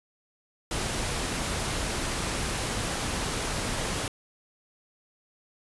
pink noise, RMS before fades -30 dBFS, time 0.71-4.08 s, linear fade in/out 2 ms, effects resampled to 24000 Hz

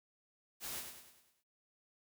white noise with echo, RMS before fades -43 dBFS, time 0.6-0.84 s, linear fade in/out 50 ms, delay 100 ms, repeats 6, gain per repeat -6 dB, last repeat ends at 1.44 s, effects none

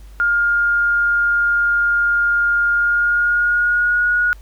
sine tone with pitch glide, 1412 to 1449.2 Hz, F6 to F#6, +19 to -36 cents, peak -13 dBFS, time 0.2-4.33 s, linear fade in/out 0 ms, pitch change +45 cents, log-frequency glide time 2.71-4.08 s, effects added 50 Hz sine -36 dBFS peak until 4.41 s + pink hiss -52 dBFS RMS until 4.41 s

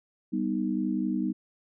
sine chord, G augmented, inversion none, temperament equal, 196 / 246.9 / 311.1 Hz, G3 / B3 / D#4, 0 / 0 / 0 cents, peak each -30 dBFS, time 0.32-1.33 s, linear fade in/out 20 ms, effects none

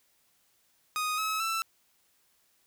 sawtooth tone with pitch steps, 1244.5 / 1286.9 / 1330.7 Hz, D#6 / E6 / E6, 0 / -42 / +16 cents, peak -25 dBFS, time 0.96-1.62 s, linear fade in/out 0 ms, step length 220 ms, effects white hiss -69 dBFS RMS until 2.66 s

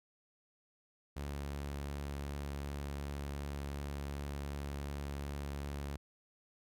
sawtooth tone with vibrato, 71 Hz, C#2, 42 cents sharp, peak -35 dBFS, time 1.16-5.97 s, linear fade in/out 10 ms, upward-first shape triangle, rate 2.7 Hz, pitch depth 10 cents each way, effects none

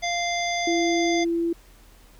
harmonic tone, 695 Hz, F5, 9 cents flat, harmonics 1 / 3 / 5 / 7 / 9, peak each -26 / -28 / -33 / -35 / -35 dBFS, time 0.02-1.25 s, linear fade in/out 20 ms
sine tone, 336.9 Hz, E4, 38 cents sharp, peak -21 dBFS, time 0.67-1.53 s, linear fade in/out 5 ms
effects added 41 Hz sine -50 dBFS peak until 2.19 s + pink hiss -55 dBFS RMS until 2.19 s

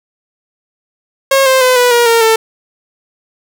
sawtooth tone with pitch steps, 542 / 524.7 / 508 / 491.9 / 476.2 / 461.1 / 446.4 Hz, C#5 / C5 / B4 / B4 / A#4 / A#4 / A4, -39 / +5 / +49 / -7 / +37 / -19 / +25 cents, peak -3 dBFS, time 1.31-2.36 s, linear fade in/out 5 ms, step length 150 ms, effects none

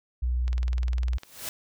sine tone, 61.4 Hz, B1, 9 cents flat, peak -23 dBFS, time 0.22-1.18 s, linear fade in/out 10 ms
click train, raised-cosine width 0.2 ms, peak -23 dBFS, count 16, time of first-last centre 0.48-1.234 s, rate 19.9 Hz
white noise with exponential growth, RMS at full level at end -32 dBFS, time 1.13-1.49 s, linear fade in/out 1 ms, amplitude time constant 77 ms
effects none

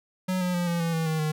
square tone with pitch steps, 185 / 180.25 / 175.63 / 171.12 / 166.73 / 162.45 / 158.29 / 154.22 Hz, F#3 / F#3 / F3 / F3 / E3 / E3 / D#3 / D#3, 0 / -45 / +10 / -35 / +20 / -25 / +30 / -15 cents, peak -25 dBFS, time 0.28-1.32 s, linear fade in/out 10 ms, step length 130 ms, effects none

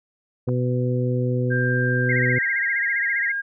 harmonic tone, 124.8 Hz, B2, 19 cents sharp, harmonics 1 / 2 / 3 / 4, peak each -21 / -27 / -29 / -28 dBFS, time 0.47-2.39 s, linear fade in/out 10 ms
clicks, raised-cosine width 1 ms, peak -22 dBFS, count 2, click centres 0.487 / 0.491 s
sine tone with pitch glide, 1589 to 1618.6 Hz, G6 to G#6, +23 to -45 cents, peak -23 dBFS, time 1.5-3.42 s, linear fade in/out 20 ms, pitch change +32 cents, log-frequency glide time 2.21-2.84 s
sine tone with vibrato, 1986 Hz, B6, 9 cents sharp, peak -22 dBFS, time 2.09-3.32 s, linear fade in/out 5 ms, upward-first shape sine, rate 15 Hz, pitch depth 130 cents each way
effects none

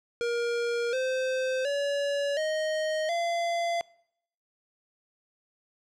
square tone with pitch steps, 472.4 / 518.1 / 568.3 / 623.3 / 683.7 Hz, A#4 / C5 / C#5 / D#5 / F5, +23 / -17 / +43 / +3 / -37 cents, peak -27 dBFS, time 0.21-3.81 s, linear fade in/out 0 ms, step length 720 ms, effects noise-tail reverb RT60 0.7 s tail -23 dB re dry + low-pass 6000 Hz 12 dB/octave

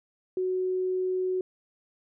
sine tone, 370.3 Hz, F#4, 1 cent sharp, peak -25 dBFS, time 0.37-1.41 s, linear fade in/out 2 ms, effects none

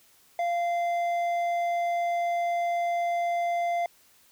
sine tone with hard clipping, 692 Hz, F5, 16 cents flat, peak -26 dBFS, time 0.39-3.86 s, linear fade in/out 2 ms, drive 6 dB, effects white hiss -60 dBFS RMS until 4.31 s

